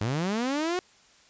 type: linear sweep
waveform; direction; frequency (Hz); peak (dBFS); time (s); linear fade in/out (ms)
sawtooth; up; 98 to 371; -22; 0.01-0.79; 0
effects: white hiss -58 dBFS RMS until 1.29 s + resampled to 16000 Hz